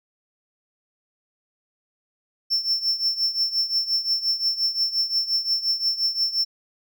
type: tone with tremolo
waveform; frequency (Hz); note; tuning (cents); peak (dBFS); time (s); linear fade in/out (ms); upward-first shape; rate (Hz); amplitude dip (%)
triangle; 5380; E8; +34; -16; 2.5-6.45; 20; triangle; 5.7; 85
effects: none